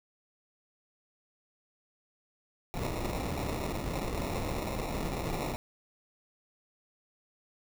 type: noise with sample-and-hold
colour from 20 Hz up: pink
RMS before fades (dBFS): -34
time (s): 2.74-5.56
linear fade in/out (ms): 0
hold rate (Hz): 1575
effects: none